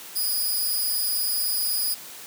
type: tone with amplitude modulation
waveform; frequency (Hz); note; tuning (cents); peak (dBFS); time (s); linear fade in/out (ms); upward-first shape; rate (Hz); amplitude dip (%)
5% pulse; 4944; D#8; -12; -13; 0.15-1.95; 20; sine; 209; 65
effects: white hiss -41 dBFS RMS until 2.26 s + high-pass 150 Hz 12 dB/octave